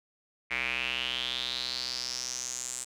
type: tone with band-pass filter sweep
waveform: square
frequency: 62.7 Hz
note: B1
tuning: 27 cents sharp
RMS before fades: -34 dBFS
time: 0.5-2.85 s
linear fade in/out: 20 ms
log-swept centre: 2200 to 7900 Hz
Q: 6
effects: none